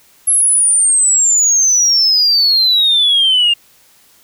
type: exponential sweep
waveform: sine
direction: down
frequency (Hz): 11175 to 2794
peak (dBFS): -7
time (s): 0.27-3.54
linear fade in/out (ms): 10
effects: tanh soft clip ceiling -5 dBFS + white hiss -49 dBFS RMS until 4.23 s